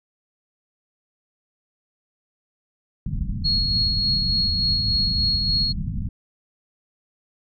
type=low-pass noise; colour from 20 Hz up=pink; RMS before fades=-26 dBFS; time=3.06-6.09 s; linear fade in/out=2 ms; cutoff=220 Hz; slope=48 dB/octave
type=tone with tremolo; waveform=sine; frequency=4309 Hz; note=C#8; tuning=50 cents flat; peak=-18 dBFS; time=3.44-5.73 s; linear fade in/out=20 ms; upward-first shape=sine; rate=3.4 Hz; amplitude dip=35%
effects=none